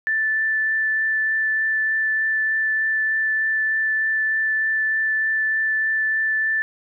sine tone with vibrato, 1760 Hz, A6, in tune, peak -18 dBFS, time 0.07-6.62 s, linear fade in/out 0 ms, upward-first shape triangle, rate 3.3 Hz, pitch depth 8 cents each way, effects none

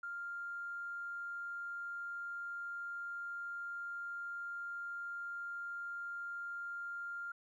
triangle tone with tanh clipping, 1396.9 Hz, F6, in tune, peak -40 dBFS, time 0.03-7.32 s, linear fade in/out 5 ms, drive 3 dB, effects none

